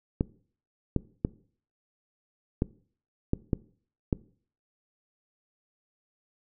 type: clicks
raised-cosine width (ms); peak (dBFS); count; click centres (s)
3; -11; 7; 0.209 / 0.963 / 1.249 / 2.621 / 3.334 / 3.532 / 4.128
effects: noise-tail reverb RT60 0.5 s tail -21 dB re dry